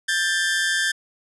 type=tone pair together; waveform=sawtooth; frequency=1585.9 / 1760 Hz; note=G6 / A6; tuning=+20 / 0 cents; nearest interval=major second; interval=180 cents; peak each=-19 dBFS; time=0.08-0.92 s; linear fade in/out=10 ms; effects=resampled to 24000 Hz